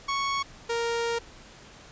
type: tone pair in turn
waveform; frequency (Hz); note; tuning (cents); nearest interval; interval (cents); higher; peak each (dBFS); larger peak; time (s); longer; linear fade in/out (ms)
sawtooth; 1108.7 / 466.2; C#6 / A#4; 0 / 0; octave + minor third; 1500; first; -22; neither; 0.08-0.43 / 0.69-1.19; second; 10
effects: pink hiss -49 dBFS RMS until 1.91 s + resampled to 16000 Hz